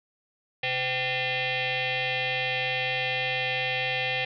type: tone with frequency modulation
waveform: sine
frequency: 130.1 Hz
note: C3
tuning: 9 cents flat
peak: -25 dBFS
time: 0.63-4.25 s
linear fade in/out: 5 ms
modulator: 643 Hz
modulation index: 5
effects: none